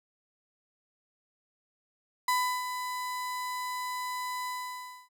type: tone with ADSR envelope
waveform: 35% pulse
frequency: 1000 Hz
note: B5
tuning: 21 cents sharp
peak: -22 dBFS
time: 2.28-5.09 s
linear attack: 4 ms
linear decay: 340 ms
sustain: -9 dB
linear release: 620 ms
effects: none